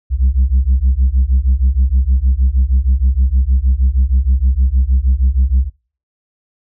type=beating tone pair; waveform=sine; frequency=61.74 / 68.14 Hz; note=B1 / C#2; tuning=0 / -29 cents; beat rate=6.4 Hz; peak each=-11 dBFS; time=0.1-5.7 s; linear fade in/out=50 ms; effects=noise-tail reverb RT60 0.4 s tail -24 dB re dry + tanh soft clip ceiling -6 dBFS